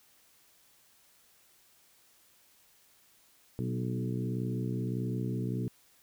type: harmonic tone with a mistuned harmonic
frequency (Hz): 61.6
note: B1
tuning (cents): -4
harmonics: 2 / 3 / 4 / 5 / 6 / 7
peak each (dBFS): -33 / -37 / -39 / -41 / -43 / -44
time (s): 3.59-5.68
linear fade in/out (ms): 0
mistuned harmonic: 3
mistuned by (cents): +34
effects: white hiss -64 dBFS RMS until 6.02 s